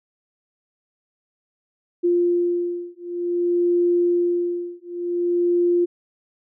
sine beating tone pair, 349.2 / 349.74 Hz, F4 / F4, 0 / +3 cents, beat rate 0.54 Hz, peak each -21 / -21 dBFS, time 2.03-5.86 s, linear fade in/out 20 ms, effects none

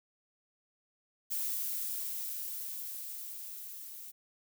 violet noise with level ramp, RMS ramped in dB -34 to -47 dBFS, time 1.3-4.12 s, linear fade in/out 20 ms, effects none

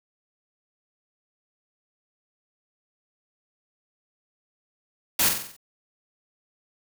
white noise with echo, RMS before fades -21 dBFS, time 5.19-5.29 s, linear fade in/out 5 ms, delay 46 ms, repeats 6, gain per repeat -5 dB, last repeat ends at 5.566 s, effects none

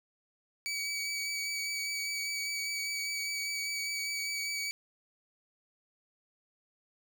20% pulse tone with vibrato, 2277 Hz, C#7, 46 cents sharp, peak -28 dBFS, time 0.66-4.71 s, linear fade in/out 0 ms, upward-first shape sine, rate 5 Hz, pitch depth 15 cents each way, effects none

